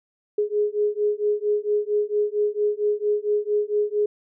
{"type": "beating tone pair", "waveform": "sine", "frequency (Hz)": [415.3, 419.7], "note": ["G#4", "G#4"], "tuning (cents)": [0, 18], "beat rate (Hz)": 4.4, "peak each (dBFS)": [-23, -23], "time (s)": [0.38, 4.06], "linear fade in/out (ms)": 5, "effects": []}